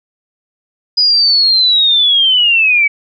sine linear sweep, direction down, 4978 to 2256 Hz, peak -7 dBFS, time 0.97-2.88 s, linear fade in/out 10 ms, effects none

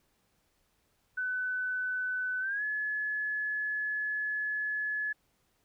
sine tone with pitch glide, 1504 to 1707.8 Hz, F#6 to G#6, +28 to +48 cents, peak -30 dBFS, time 1.17-5.13 s, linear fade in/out 10 ms, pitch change +220 cents, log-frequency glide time 2.4-2.63 s, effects pink hiss -73 dBFS RMS until 5.64 s

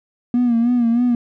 triangle tone with vibrato, 238.2 Hz, A#3, 38 cents sharp, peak -10 dBFS, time 0.34-1.15 s, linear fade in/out 2 ms, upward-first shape sine, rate 3.2 Hz, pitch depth 64 cents each way, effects tanh soft clip ceiling -9 dBFS

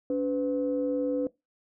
sine tone pair together, 284.8 / 502.1 Hz, C#4 / B4, +47 / +29 cents, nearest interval minor seventh, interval 982 cents, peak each -27 / -27 dBFS, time 0.1-1.27 s, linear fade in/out 2 ms, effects noise-tail reverb RT60 0.2 s tail -20 dB re dry + tanh soft clip ceiling -18 dBFS

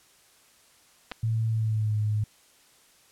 clicks, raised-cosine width 0.3 ms, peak -19 dBFS, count 2, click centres 1.115 / 1.119 s
sine tone with pitch glide, 112.2 to 106.27 Hz, A2 to G#2, +34 to +40 cents, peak -23 dBFS, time 1.23-2.24 s, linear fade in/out 5 ms, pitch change -94 cents, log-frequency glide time 1.49-1.96 s
effects white hiss -59 dBFS RMS until 3.11 s + low-pass 11000 Hz 12 dB/octave

